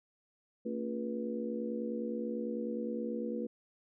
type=harmonic tone with a mistuned harmonic; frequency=69.3 Hz; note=C#2; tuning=in tune; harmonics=3 / 4 / 5 / 6 / 7; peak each=-37 / -43 / -42 / -48 / -39 dBFS; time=0.65-3.47 s; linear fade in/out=10 ms; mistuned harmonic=3; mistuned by=+150 cents; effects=none